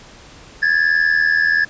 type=tone pair together; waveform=triangle; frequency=1661.2 / 1742.1 Hz; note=G#6 / A6; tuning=0 / -18 cents; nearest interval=minor second; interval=82 cents; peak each=-14 dBFS; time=0.62-1.65 s; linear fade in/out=10 ms; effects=pink hiss -42 dBFS RMS until 1.69 s + resampled to 16000 Hz